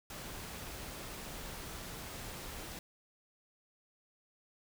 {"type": "noise", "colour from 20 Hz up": "pink", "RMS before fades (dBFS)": -45, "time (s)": [0.1, 2.79], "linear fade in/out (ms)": 2, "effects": []}